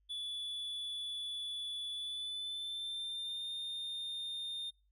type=tone with pitch glide; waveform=triangle; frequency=3444 to 3636 Hz; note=A7 to A#7; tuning=-38 to -44 cents; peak=-37 dBFS; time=0.09-4.71 s; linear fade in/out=20 ms; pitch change=+94 cents; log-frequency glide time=1.91-3.5 s; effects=noise-tail reverb RT60 0.3 s tail -25 dB re dry + added 50 Hz sine -70 dBFS peak until 4.91 s